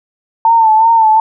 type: tone with vibrato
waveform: sine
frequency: 894 Hz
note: A5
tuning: 27 cents sharp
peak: -5 dBFS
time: 0.45-1.2 s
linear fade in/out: 2 ms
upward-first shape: sine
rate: 2.7 Hz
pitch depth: 54 cents each way
effects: none